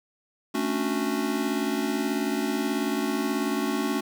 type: chord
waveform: square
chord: D major seventh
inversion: second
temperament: just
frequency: 220.2 / 275.3 / 293.7 / 367.1 Hz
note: A3 / C#4 / D4 / F#4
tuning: +2 / -12 / 0 / -14 cents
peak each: -31 / -30 / -32 / -32 dBFS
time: 0.54-4.01 s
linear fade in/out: 10 ms
effects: 8-bit